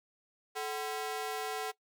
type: ring-modulated tone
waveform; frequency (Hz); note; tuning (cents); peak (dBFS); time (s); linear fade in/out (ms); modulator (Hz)
sawtooth; 595; D5; +22; -28; 0.55-1.72; 20; 161
effects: noise-tail reverb RT60 0.1 s tail -19 dB re dry